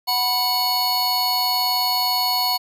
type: tone cluster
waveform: square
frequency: 739 / 981 / 4400 Hz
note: F#5 / B5 / C#8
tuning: -2 / -12 / -14 cents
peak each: -26 / -25 / -21 dBFS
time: 0.07-2.58 s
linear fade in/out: 20 ms
effects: none